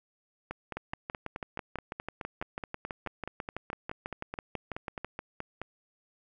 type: two click trains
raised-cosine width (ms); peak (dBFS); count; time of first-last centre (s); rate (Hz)
0.5; -21 / -20; 25 / 27; 0.51-5.616 / 0.77-5.046; 4.7 / 6.08
effects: none